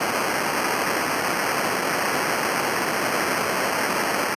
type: noise with sample-and-hold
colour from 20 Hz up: blue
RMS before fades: -23 dBFS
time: 0-4.35 s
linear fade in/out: 10 ms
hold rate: 3675 Hz
effects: high-pass 200 Hz 12 dB/octave + resampled to 32000 Hz